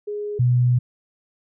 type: tone pair in turn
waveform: sine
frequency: 415.3 / 123.47 Hz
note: G#4 / B2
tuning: 0 / 0 cents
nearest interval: octave + major sixth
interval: 2100 cents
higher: first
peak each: -25 / -14 dBFS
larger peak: second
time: 0.07-0.39 / 0.39-0.79 s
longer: second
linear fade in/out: 10 ms
effects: none